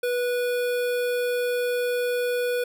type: tone with notch filter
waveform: square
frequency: 490 Hz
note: B4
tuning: 14 cents flat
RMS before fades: -25 dBFS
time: 0.03-2.64 s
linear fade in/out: 5 ms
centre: 6300 Hz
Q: 1.3
effects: none